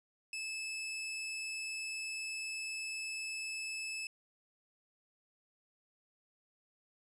sawtooth tone, 2612 Hz, E7, 17 cents flat, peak -35 dBFS, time 0.33-4.07 s, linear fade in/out 2 ms, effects resampled to 24000 Hz + 11-bit

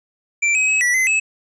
square tone with pitch steps, 2348 / 2538 / 2565 / 1952 / 2049 / 2592 Hz, D7 / D#7 / E7 / B6 / C7 / E7, -1 / +34 / -48 / -21 / -37 / -30 cents, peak -15 dBFS, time 0.42-1.2 s, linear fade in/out 10 ms, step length 130 ms, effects resampled to 22050 Hz

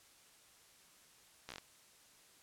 slowing click train, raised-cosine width 0.2 ms, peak -28 dBFS, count 6, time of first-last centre 1.49-1.583 s, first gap 14 ms, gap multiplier 1.14, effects white hiss -64 dBFS RMS until 2.42 s + low-pass 11000 Hz 12 dB/octave

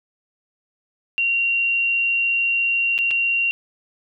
sine tone with dropouts, 2757 Hz, F7, 23 cents flat, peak -17 dBFS, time 1.18-3.51 s, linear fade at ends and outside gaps 0 ms, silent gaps 2.98-2.988 / 3.108-3.112 s, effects none

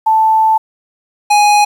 sine / square tone pair in turn, 880 / 830.6 Hz, A5 / G#5, 0 / 0 cents, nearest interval minor second, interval 100 cents, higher first, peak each -7 dBFS, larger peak neither, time 0.06-0.58 / 1.3-1.65 s, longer first, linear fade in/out 10 ms, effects low-pass 10000 Hz 12 dB/octave + 7-bit

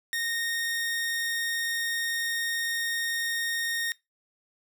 sawtooth tone, 1851 Hz, A#6, 13 cents flat, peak -24 dBFS, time 0.13-3.92 s, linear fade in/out 0 ms, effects noise-tail reverb RT60 0.2 s tail -22 dB re dry

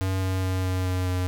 square tone with pitch steps, 94.6 / 93.89 / 93.19 / 92.49 / 91.8 / 91.11 Hz, F#2 / F#2 / F#2 / F#2 / F#2 / F#2, +39 / +26 / +13 / 0 / -13 / -26 cents, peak -24 dBFS, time 0.01-1.27 s, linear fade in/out 0 ms, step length 210 ms, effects none

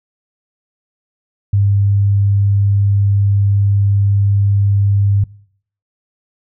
sine tone, 100.3 Hz, G2, 40 cents sharp, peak -9 dBFS, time 1.53-5.24 s, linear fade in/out 5 ms, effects noise-tail reverb RT60 0.6 s tail -23 dB re dry

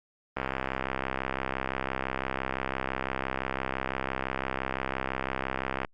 click train, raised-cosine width 0.5 ms, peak -14 dBFS, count 362, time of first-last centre 0.37-5.848 s, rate 65.9 Hz, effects Opus 32 kbps

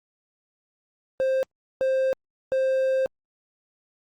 triangle tone bursts at uneven times, 527 Hz, C5, 12 cents sharp, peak -18 dBFS, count 3, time 1.2-1.43 / 1.81-2.13 / 2.52-3.06 s, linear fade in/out 0 ms, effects Opus 32 kbps

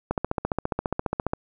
click train, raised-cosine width 1 ms, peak -10 dBFS, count 19, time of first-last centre 0.11-1.334 s, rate 14.7 Hz, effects none

